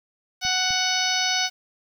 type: harmonic tone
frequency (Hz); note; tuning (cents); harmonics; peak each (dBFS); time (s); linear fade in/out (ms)
742; F#5; +5; 1 / 2 / 3 / 4 / 5 / 6 / 7 / 8; -29 / -29 / -29 / -29 / -29 / -29 / -29 / -29; 0.41-1.5; 50
type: clicks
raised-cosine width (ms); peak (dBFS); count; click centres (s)
5; -27; 2; 0.451 / 0.706
effects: 8-bit